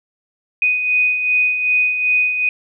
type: beating tone pair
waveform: sine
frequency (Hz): 2489 / 2491.6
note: D#7 / D#7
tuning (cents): 0 / +2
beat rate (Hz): 2.6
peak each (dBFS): -23 / -14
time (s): 0.62-2.49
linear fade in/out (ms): 2
effects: none